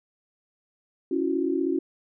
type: tone cluster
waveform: sine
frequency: 277.6 / 331.2 / 366.8 Hz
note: C#4 / E4 / F#4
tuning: +3 / +8 / -15 cents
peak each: -27 dBFS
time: 1.11-1.79 s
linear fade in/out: 5 ms
effects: none